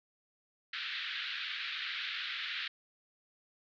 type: band-pass noise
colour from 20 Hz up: white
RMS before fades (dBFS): -39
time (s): 0.73-2.68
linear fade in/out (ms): 5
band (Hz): 1400 to 4000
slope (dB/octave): 48
effects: none